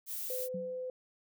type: noise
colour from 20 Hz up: violet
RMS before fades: -39 dBFS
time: 0.06-0.49 s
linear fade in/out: 50 ms
type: tone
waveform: sine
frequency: 509 Hz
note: C5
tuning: 48 cents flat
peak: -36 dBFS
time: 0.3-0.9 s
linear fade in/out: 2 ms
type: tone with exponential decay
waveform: sine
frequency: 185 Hz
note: F#3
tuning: in tune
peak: -36 dBFS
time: 0.54-0.86 s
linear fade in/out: 5 ms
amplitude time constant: 69 ms
effects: none